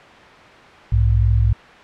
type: tone pair together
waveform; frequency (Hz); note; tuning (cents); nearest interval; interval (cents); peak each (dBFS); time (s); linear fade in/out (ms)
sine; 62 / 105.21; B1 / G#2; +7 / +23; major sixth; 916; -15; 0.92-1.53; 5
effects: white hiss -41 dBFS RMS until 1.83 s + low-pass 2000 Hz 12 dB/octave